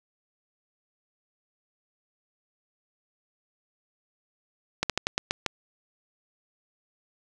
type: slowing click train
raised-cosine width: 0.2 ms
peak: -7 dBFS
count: 7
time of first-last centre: 4.83-5.463 s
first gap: 67 ms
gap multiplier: 1.18
effects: none